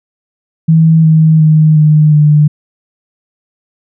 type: tone with pitch steps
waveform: sine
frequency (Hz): 161.4 / 158.44 / 155.54 / 152.69 / 149.9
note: E3 / D#3 / D#3 / D#3 / D3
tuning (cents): -36 / +32 / 0 / -32 / +36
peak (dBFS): -3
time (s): 0.68-2.48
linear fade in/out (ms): 10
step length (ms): 360
effects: none